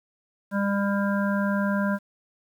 harmonic tone, 200 Hz, G3, 35 cents sharp, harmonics 1 / 3 / 5 / 7 / 8, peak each -23 / -30 / -33 / -34 / -33 dBFS, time 0.51-1.99 s, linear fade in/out 50 ms, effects 9-bit

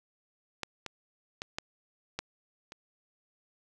clicks, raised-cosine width 0.2 ms, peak -16 / -20 / -19 / -16 / -16 / -27 dBFS, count 6, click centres 0.633 / 0.863 / 1.419 / 1.585 / 2.19 / 2.721 s, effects none

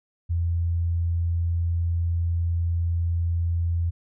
sine tone, 84.9 Hz, F2, 48 cents flat, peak -21 dBFS, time 0.29-3.91 s, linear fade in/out 20 ms, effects none

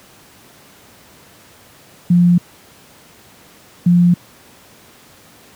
sine tone pair in turn, 175.2 / 175.2 Hz, F3 / F3, +6 / +6 cents, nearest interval unison, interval 0 cents, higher neither, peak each -7 dBFS, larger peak neither, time 2.1-2.38 / 3.86-4.14 s, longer neither, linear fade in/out 5 ms, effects pink hiss -45 dBFS RMS until 5.55 s + high-pass 100 Hz 12 dB/octave

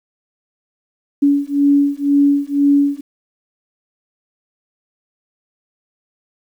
sine beating tone pair, 282.9 / 284.9 Hz, C#4 / C#4, +35 / +48 cents, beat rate 2 Hz, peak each -14 dBFS, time 1.22-3.01 s, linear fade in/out 10 ms, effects 8-bit

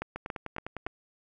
two click trains, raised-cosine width 0.5 ms, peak -18 / -21 dBFS, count 4 / 8, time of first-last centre 0.02-0.865 / 0.16-0.868 s, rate 3.55 / 9.89 Hz, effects none

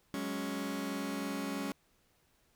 sawtooth chord, F# suspended second, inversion none, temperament just, 185 / 208.1 / 277.5 Hz, F#3 / G#3 / C#4, 0 / +4 / +2 cents, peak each -39 / -36 / -33 dBFS, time 0.14-1.72 s, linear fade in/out 0 ms, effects pink hiss -71 dBFS RMS until 2.55 s

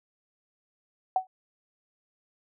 sine tone with exponential decay, 751 Hz, F#5, 26 cents sharp, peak -17 dBFS, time 1.16-1.27 s, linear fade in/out 2 ms, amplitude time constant 22 ms, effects none

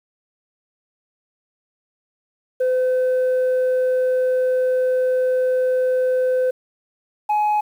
sine tone pair in turn, 510 / 842.1 Hz, C5 / G#5, -44 / +24 cents, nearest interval major sixth, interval 868 cents, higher second, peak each -13 dBFS, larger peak neither, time 2.6-6.51 / 7.29-7.61 s, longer first, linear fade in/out 10 ms, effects tanh soft clip ceiling -15 dBFS + 8-bit

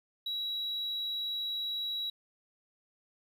triangle tone, 3886 Hz, B7, 29 cents flat, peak -30 dBFS, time 0.26-2.1 s, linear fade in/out 5 ms, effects tanh soft clip ceiling -28 dBFS + 12-bit

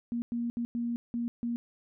sine tone bursts at uneven times, 236.4 Hz, A#3, 24 cents sharp, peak -29 dBFS, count 6, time 0.12-0.22 / 0.32-0.5 / 0.57-0.65 / 0.75-0.96 / 1.14-1.28 / 1.43-1.56 s, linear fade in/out 0 ms, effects none

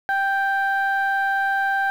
sine tone pair together, 784 / 1570.4 Hz, G5 / G6, 0 / +3 cents, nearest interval octave, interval 1203 cents, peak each -20 dBFS, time 0.09-1.9 s, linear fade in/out 0 ms, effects tanh soft clip ceiling -14 dBFS + 8-bit

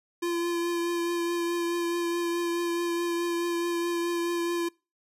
square tone with vibrato, 343.2 Hz, F4, 30 cents flat, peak -27 dBFS, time 0.22-4.69 s, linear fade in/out 10 ms, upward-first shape triangle, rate 4.7 Hz, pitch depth 19 cents each way, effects noise-tail reverb RT60 0.3 s tail -26 dB re dry + resampled to 32000 Hz

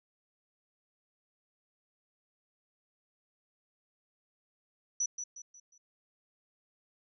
sine tone with echo, 5920 Hz, F#8, in tune, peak -28 dBFS, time 5-5.06 s, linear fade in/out 5 ms, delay 180 ms, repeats 4, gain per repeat -8 dB, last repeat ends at 5.78 s, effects none

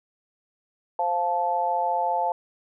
sine chord, F major, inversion second, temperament just, 523.8 / 698.5 / 873.1 Hz, C5 / F5 / A5, +2 / 0 / -14 cents, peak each -30 / -26 / -24 dBFS, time 0.99-2.32 s, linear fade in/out 2 ms, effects none

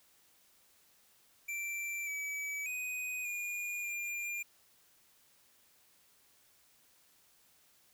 square tone with pitch steps, 2347 / 2288 / 2497 / 2432 / 2401 Hz, D7 / D7 / D#7 / D#7 / D7, -2 / -46 / +6 / -40 / +38 cents, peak -37 dBFS, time 1.48-4.43 s, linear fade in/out 10 ms, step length 590 ms, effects white hiss -67 dBFS RMS until 7.93 s

